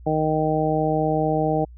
harmonic tone, 155.56 Hz, D#3, in tune, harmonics 1 / 2 / 3 / 4 / 5, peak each -25 / -25 / -25 / -25 / -25 dBFS, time 0.06-1.65 s, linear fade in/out 10 ms, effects added 60 Hz sine -40 dBFS peak until 1.77 s

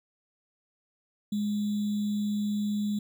sine tone with sample-and-hold, 207.7 Hz, G#3, in tune, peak -26 dBFS, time 1.32-2.99 s, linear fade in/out 5 ms, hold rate 3675 Hz, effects none

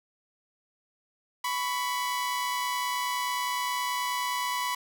sawtooth tone pair together, 991 / 1120.5 Hz, B5 / C#6, +6 / +18 cents, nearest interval major second, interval 212 cents, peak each -25 / -31 dBFS, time 1.44-4.75 s, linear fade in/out 5 ms, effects none

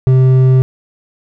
sine tone with hard clipping, 129.9 Hz, C3, 12 cents flat, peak -7 dBFS, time 0.07-0.62 s, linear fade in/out 0 ms, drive 6 dB, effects none

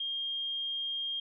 sine tone, 3220 Hz, G7, 46 cents sharp, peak -32 dBFS, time 0-1.2 s, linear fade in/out 5 ms, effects none

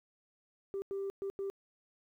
sine tone bursts at uneven times, 392.9 Hz, G4, 4 cents sharp, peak -33 dBFS, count 4, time 0.74-0.82 / 0.91-1.1 / 1.22-1.3 / 1.39-1.5 s, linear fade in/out 0 ms, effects tanh soft clip ceiling -32 dBFS + 12-bit

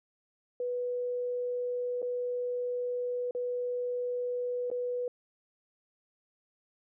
sine tone with dropouts, 491.9 Hz, B4, 7 cents flat, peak -30 dBFS, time 0.6-5.08 s, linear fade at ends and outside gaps 2 ms, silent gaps 2.019-2.027 / 3.31-3.349 / 4.702-4.714 s, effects none

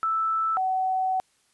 sine tone pair in turn, 1318.5 / 752.6 Hz, E6 / F#5, 0 / +29 cents, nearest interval minor seventh, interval 971 cents, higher first, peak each -22 dBFS, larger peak neither, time 0.03-0.57 / 0.57-1.2 s, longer second, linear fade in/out 0 ms, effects white hiss -66 dBFS RMS until 1.53 s + resampled to 24000 Hz

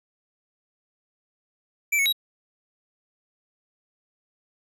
square tone with pitch steps, 2330 / 2207 / 3848 Hz, D7 / C#7 / B7, -14 / -8 / -46 cents, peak -20 dBFS, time 1.92-2.127 s, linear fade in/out 10 ms, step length 69 ms, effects none

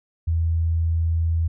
sine tone, 82.41 Hz, E2, in tune, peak -18 dBFS, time 0.27-1.48 s, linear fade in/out 10 ms, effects none

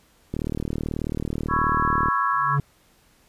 click train, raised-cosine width 3 ms, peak -14 dBFS, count 68, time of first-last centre 0.34-2.085 s, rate 38.4 Hz
sine chord, C# minor seventh, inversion third, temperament just, 997.9 / 1108.7 / 1330.5 / 1663.1 Hz, B5 / C#6 / E6 / G#6, +18 / 0 / +16 / +2 cents, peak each -27 / -22 / -26 / -28 dBFS, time 1.48-2.59 s, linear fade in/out 50 ms
triangle tone with exponential growth, 141.7 Hz, C#3, 38 cents sharp, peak -14 dBFS, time 2.32-2.6 s, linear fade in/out 2 ms, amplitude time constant 60 ms
effects pink hiss -59 dBFS RMS until 3.28 s + resampled to 32000 Hz

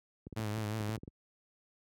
clicks, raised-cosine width 3 ms, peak -31 dBFS, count 9, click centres 0.269 / 0.327 / 0.395 / 0.582 / 0.808 / 0.893 / 0.978 / 1.034 / 1.078 s
sawtooth tone with vibrato, 107.7 Hz, A2, 37 cents flat, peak -30 dBFS, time 0.36-0.97 s, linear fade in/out 10 ms, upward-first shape sine, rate 5.6 Hz, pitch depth 57 cents each way
effects high-pass 60 Hz 12 dB/octave

